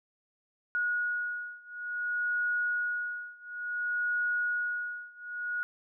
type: beating tone pair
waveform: sine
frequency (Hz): 1451 / 1451.57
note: F#6 / F#6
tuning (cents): -34 / -34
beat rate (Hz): 0.57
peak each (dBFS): -32 / -33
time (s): 0.75-5.63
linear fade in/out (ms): 0
effects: none